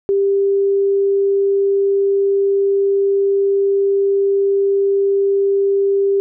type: tone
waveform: sine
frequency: 395.8 Hz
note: G4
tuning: 17 cents sharp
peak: -12 dBFS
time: 0.09-6.2 s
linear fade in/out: 0 ms
effects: none